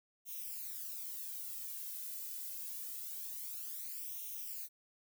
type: noise with flanger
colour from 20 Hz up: violet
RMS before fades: -44 dBFS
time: 0.25-4.69 s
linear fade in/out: 50 ms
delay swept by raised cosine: 0.32 to 2.02 ms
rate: 0.25 Hz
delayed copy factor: +0.9
effects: none